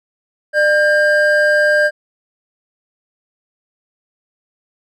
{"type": "tone pair together", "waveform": "triangle", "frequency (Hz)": [599.3, 1600], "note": ["D5", "G6"], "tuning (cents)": [35, 35], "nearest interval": "octave + perfect fourth", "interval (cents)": 1700, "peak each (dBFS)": -11, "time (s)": [0.53, 1.91], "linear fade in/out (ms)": 50, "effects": []}